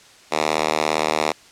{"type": "tone with high-pass filter", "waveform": "5% pulse", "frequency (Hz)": 77.5, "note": "D#2", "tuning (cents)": -6, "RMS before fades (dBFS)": -21, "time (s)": [0.31, 1.33], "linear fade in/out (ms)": 20, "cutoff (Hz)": 410, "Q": 0.59, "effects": ["white hiss -48 dBFS RMS until 1.51 s", "low-pass 7000 Hz 12 dB/octave"]}